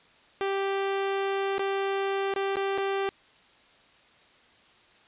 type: tone with dropouts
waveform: sawtooth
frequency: 392 Hz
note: G4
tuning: in tune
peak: -22 dBFS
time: 0.41-3.09 s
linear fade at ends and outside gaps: 0 ms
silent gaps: 1.582-1.593 / 2.339-2.361 / 2.557-2.568 / 2.777-2.783 s
effects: white hiss -58 dBFS RMS until 5.07 s + resampled to 8000 Hz